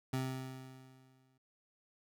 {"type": "tone with exponential decay", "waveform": "25% pulse", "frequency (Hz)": 130.7, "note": "C3", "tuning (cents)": -1, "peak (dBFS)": -29, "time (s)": [0.13, 1.38], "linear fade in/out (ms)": 5, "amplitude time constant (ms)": 270, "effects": []}